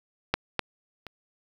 clicks, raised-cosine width 0.3 ms, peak -6 / -8 / -23 dBFS, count 3, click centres 0.34 / 0.593 / 1.067 s, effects 7-bit

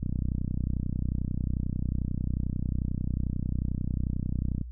click train, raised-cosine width 5 ms, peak -17 dBFS, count 144, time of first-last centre 0.03-4.613 s, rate 31.2 Hz, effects added 60 Hz sine -37 dBFS peak until 4.71 s

